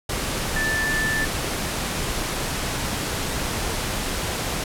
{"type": "tone in noise", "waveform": "sine", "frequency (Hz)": 1760, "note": "A6", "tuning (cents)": 0, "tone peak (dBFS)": -22, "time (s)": [0.56, 1.25], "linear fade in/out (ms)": 5, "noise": "pink", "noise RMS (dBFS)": -26, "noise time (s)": [0.09, 4.64], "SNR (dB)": 1, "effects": ["low-pass 12000 Hz 12 dB/octave"]}